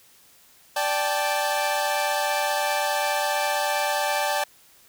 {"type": "chord", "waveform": "sawtooth", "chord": "D suspended fourth", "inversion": "none", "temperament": "equal with one note detuned", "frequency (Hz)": [587.3, 784, 873.4], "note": ["D5", "G5", "A5"], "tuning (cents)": [0, 0, -13], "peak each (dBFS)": -23, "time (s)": [0.76, 4.44], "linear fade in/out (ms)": 5, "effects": ["white hiss -55 dBFS RMS until 4.88 s"]}